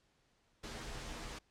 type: noise with comb filter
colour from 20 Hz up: pink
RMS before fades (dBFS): -45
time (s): 0.63-1.39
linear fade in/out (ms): 10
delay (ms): 11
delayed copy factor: -0.65
effects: pink hiss -74 dBFS RMS until 1.5 s + low-pass 7000 Hz 12 dB/octave